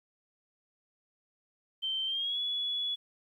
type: tone with pitch glide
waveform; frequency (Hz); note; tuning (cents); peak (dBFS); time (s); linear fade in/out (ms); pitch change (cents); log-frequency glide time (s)
sine; 3115 to 3397; G7 to G#7; -12 to +38; -30; 1.82-2.96; 20; +150; 2.06-2.39
effects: 11-bit